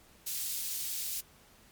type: high-pass noise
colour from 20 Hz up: white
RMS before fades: -36 dBFS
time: 0.26-1.21 s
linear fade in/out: 10 ms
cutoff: 3800 Hz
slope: 12 dB/octave
effects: pink hiss -60 dBFS RMS until 1.71 s + MP3 96 kbps